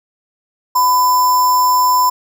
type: tone with sample-and-hold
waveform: sine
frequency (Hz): 1000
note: B5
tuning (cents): +21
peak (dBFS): -9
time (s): 0.75-2.1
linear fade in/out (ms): 10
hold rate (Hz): 6300
effects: none